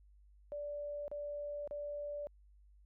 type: tone bursts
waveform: sine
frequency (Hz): 583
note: D5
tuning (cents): -13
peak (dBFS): -39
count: 3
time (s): 0.52-2.27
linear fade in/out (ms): 0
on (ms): 560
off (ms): 35
effects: added 50 Hz sine -60 dBFS peak until 2.85 s